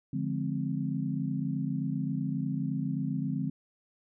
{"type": "chord", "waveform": "sine", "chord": "D half-diminished seventh", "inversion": "none", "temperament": "equal with one note detuned", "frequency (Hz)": [146.83, 174.61, 210.2, 261.6], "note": ["D3", "F3", "Ab3", "C4"], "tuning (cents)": [0, 0, 21, 0], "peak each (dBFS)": [-33, -35, -36, -34], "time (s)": [0.13, 3.5], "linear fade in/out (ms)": 5, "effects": []}